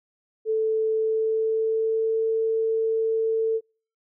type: tone with pitch glide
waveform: sine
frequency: 440 to 446.4 Hz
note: A4 to A4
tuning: 0 to +25 cents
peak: -20 dBFS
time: 0.45-3.61 s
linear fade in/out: 50 ms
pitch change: +25 cents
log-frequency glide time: 0.93-2.25 s
effects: noise-tail reverb RT60 0.4 s tail -26 dB re dry